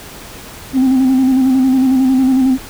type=tone with vibrato; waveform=sine; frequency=261.4 Hz; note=C4; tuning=1 cent flat; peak=-6 dBFS; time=0.73-2.58 s; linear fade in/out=50 ms; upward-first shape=square; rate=11 Hz; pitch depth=35 cents each way; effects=tanh soft clip ceiling -7 dBFS + pink hiss -33 dBFS RMS until 2.69 s